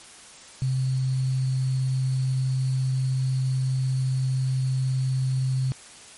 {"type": "tone with sample-and-hold", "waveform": "sine", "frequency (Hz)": 130.81, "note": "C3", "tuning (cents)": 0, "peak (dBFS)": -21, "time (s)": [0.62, 5.72], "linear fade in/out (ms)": 0, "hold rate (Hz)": 4410, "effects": ["white hiss -46 dBFS RMS until 6.17 s", "MP3 48 kbps"]}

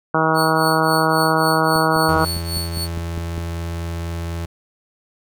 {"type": "harmonic tone", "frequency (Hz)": 159.4, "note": "D#3", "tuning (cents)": 42, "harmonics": [1, 2, 3, 4, 5, 6, 7, 8, 9], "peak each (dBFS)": [-23, -23, -23, -23, -23, -23, -23, -23, -23], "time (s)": [0.14, 2.25], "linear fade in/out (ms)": 5}
{"type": "tone with tremolo", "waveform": "sawtooth", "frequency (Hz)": 4429, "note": "C#8", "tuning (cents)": -2, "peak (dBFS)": -19, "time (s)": [0.34, 2.88], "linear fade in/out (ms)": 50, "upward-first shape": "triangle", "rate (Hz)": 3.7, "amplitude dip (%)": 95}
{"type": "click train", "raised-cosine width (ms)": 3, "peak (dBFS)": -18, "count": 9, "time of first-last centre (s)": [1.76, 3.379], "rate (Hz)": 4.94}
{"type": "tone", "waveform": "35% pulse", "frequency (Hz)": 84.1, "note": "E2", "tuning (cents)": 35, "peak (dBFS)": -22, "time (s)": [2.08, 4.46], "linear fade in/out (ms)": 10}
{"effects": []}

